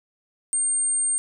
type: tone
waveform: sine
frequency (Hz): 8700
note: C#9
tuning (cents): -33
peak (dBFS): -20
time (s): 0.53-1.18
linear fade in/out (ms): 0
effects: none